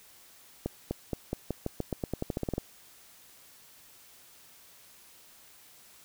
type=accelerating click train; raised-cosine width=2 ms; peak=-17 dBFS; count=17; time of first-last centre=0.66-2.581 s; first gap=250 ms; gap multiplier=0.89; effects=white hiss -56 dBFS RMS until 6.04 s